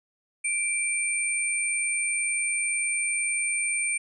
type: tone pair together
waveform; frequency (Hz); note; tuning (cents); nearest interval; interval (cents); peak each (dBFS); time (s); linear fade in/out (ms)
sine; 2349 / 8869; D7 / C#9; 0 / 0; octave + major seventh; 2300; -27; 0.44-3.98; 10
effects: none